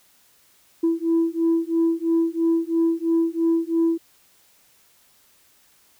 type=beating tone pair; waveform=sine; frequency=329.6 / 332.6 Hz; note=E4 / E4; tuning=0 / +16 cents; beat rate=3 Hz; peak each=-20 dBFS; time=0.83-3.98 s; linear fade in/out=10 ms; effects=tanh soft clip ceiling -13 dBFS + white hiss -58 dBFS RMS until 5.99 s